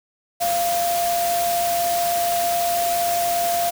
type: tone in noise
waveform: sine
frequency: 693 Hz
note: F5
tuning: 14 cents flat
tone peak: -19 dBFS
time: 0.4-3.71 s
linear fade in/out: 20 ms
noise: white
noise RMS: -27 dBFS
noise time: 0.4-3.71 s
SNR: +5 dB
effects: none